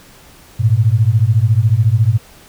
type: beating tone pair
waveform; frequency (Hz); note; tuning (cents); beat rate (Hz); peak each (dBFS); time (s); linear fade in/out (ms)
sine; 103.83 / 117.83; G#2 / A#2; 0 / +19; 14; -12; 0.59-2.18; 20
effects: pink hiss -43 dBFS RMS until 2.48 s